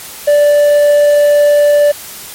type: tone with quantisation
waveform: triangle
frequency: 585 Hz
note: D5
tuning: 7 cents flat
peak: -3 dBFS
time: 0.27-1.92 s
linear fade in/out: 10 ms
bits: 5
effects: white hiss -29 dBFS RMS until 2.34 s + MP3 64 kbps